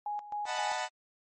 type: tone with tremolo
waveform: sine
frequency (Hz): 830.6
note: G#5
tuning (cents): 0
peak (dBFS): -32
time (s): 0.06-0.76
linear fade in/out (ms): 2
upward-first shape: square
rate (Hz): 3.8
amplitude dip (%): 75
type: chord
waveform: sawtooth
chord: B dominant seventh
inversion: first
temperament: equal with one note detuned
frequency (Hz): 618.7 / 740 / 880 / 987.8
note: D#5 / F#5 / A5 / B5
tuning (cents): -10 / 0 / 0 / 0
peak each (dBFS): -36 / -32 / -33 / -35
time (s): 0.45-0.89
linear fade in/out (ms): 50
effects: MP3 32 kbps